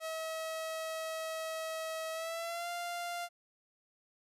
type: tone with pitch glide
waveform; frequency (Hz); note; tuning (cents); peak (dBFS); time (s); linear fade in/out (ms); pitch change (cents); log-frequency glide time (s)
sawtooth; 642 to 696.1; E5 to F5; -46 to -6; -33; 0-3.29; 50; +140; 2.12-2.69
effects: resampled to 32000 Hz